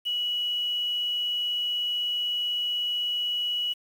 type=tone with quantisation; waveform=sine; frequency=2929 Hz; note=F#7; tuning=18 cents flat; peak=-25 dBFS; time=0.05-3.74 s; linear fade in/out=20 ms; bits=8; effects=none